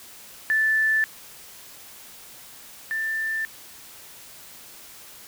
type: tone pair in turn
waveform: sine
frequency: 1757 / 1777.4 Hz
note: A6 / A6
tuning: -3 / +17 cents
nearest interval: unison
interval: 20 cents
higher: second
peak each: -18 / -24 dBFS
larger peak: first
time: 0.5-1.04 / 2.91-3.45 s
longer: neither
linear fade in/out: 0 ms
effects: white hiss -45 dBFS RMS until 5.27 s